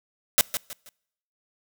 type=noise with echo; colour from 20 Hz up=white; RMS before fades=-17 dBFS; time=0.38-0.41 s; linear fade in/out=0 ms; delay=160 ms; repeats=3; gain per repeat=-10 dB; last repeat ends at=0.89 s; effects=noise-tail reverb RT60 0.8 s tail -26 dB re dry